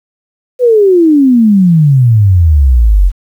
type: exponential sweep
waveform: sine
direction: down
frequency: 511 to 42.92 Hz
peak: -3 dBFS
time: 0.59-3.12 s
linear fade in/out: 50 ms
effects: 7-bit